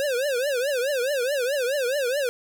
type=tone with vibrato; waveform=square; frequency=531 Hz; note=C5; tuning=25 cents sharp; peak=-23 dBFS; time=0-2.29 s; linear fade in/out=0 ms; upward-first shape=triangle; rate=4.7 Hz; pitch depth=220 cents each way; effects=none